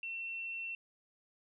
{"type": "tone", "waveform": "sine", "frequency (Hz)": 2704, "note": "E7", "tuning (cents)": 43, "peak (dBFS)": -38, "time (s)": [0.03, 0.75], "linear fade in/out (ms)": 2, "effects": []}